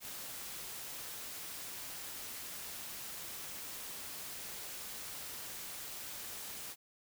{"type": "noise", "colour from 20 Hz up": "white", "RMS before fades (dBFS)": -45, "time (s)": [0, 6.76], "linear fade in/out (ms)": 50, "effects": []}